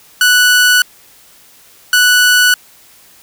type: tone pair in turn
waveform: sawtooth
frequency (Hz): 1480 / 1480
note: F#6 / F#6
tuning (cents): 0 / 0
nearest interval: unison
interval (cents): 0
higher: neither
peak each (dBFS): -3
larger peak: neither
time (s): 0.21-0.82 / 1.93-2.54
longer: neither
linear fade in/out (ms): 2
effects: white hiss -44 dBFS RMS until 3.22 s